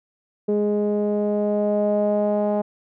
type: tone with low-pass filter sweep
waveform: sawtooth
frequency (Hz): 207.7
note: G#3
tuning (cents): 0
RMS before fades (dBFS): -21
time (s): 0.48-2.62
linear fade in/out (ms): 10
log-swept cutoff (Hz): 470 to 710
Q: 5.2
effects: none